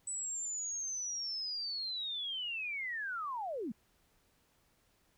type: linear sweep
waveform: sine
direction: down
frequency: 8000 to 192.1 Hz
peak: -36 dBFS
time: 0.07-3.72 s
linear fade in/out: 5 ms
effects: pink hiss -72 dBFS RMS until 5.17 s